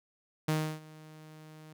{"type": "tone with ADSR envelope", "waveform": "sawtooth", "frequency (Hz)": 155.56, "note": "D#3", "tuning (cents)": 0, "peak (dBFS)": -22, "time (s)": [0.48, 1.73], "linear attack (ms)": 6, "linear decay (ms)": 310, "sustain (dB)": -23, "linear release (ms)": 4, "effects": []}